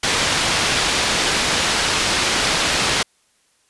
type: low-pass noise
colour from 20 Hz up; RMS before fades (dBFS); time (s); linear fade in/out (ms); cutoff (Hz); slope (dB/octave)
white; -19; 0.03-3.03; 5; 4700; 12
effects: white hiss -61 dBFS RMS until 3.69 s + resampled to 24000 Hz

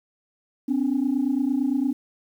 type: tone pair together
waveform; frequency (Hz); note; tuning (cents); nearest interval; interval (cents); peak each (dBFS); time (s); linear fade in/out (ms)
sine; 256.2 / 285; C4 / C#4; -36 / +48; major second; 184; -22; 0.68-1.93; 10
effects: tanh soft clip ceiling -15 dBFS + 9-bit

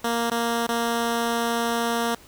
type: tone with dropouts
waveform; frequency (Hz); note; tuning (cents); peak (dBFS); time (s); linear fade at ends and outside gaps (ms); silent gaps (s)
10% pulse; 233.2; A#3; +1; -14; 0.04-2.15; 5; 0.302-0.314 / 0.668-0.688
effects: pink hiss -50 dBFS RMS until 2.27 s

